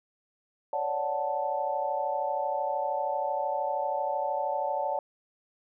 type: chord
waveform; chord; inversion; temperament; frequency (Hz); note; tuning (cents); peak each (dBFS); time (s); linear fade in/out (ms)
sine; D major seventh; third; equal; 554.4 / 587.3 / 740 / 880; C#5 / D5 / F#5 / A5; 0 / 0 / 0 / 0; -34 / -33 / -33 / -31; 0.73-4.99; 2
effects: none